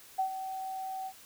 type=tone with ADSR envelope; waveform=sine; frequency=762 Hz; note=G5; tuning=49 cents flat; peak=-25 dBFS; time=0.18-1.13 s; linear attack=15 ms; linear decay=96 ms; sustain=-10 dB; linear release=66 ms; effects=white hiss -54 dBFS RMS until 1.25 s